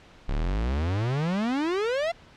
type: exponential sweep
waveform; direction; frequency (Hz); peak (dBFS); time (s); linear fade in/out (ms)
45% pulse; up; 32.28 to 698.5; -24; 0.28-2.12; 10
effects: pink hiss -52 dBFS RMS until 2.36 s + low-pass 4000 Hz 12 dB/octave